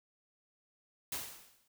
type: noise with exponential decay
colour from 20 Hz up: white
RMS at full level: -36 dBFS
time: 1.12-1.68 s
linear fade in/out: 5 ms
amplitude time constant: 120 ms
effects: none